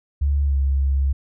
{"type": "tone with pitch glide", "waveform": "sine", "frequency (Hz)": [71, 68.38], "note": ["C#2", "C#2"], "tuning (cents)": [42, -23], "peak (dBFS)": -16, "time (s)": [0.21, 1.13], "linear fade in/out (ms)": 10, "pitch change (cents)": -65, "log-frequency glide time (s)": [0.45, 0.56], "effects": []}